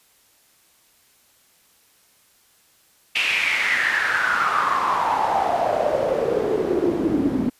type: noise with band-pass filter sweep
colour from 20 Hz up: pink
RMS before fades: -21 dBFS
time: 3.15-7.5 s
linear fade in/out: 10 ms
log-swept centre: 2700 to 250 Hz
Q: 6.4
effects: white hiss -58 dBFS RMS until 7.59 s + resampled to 32000 Hz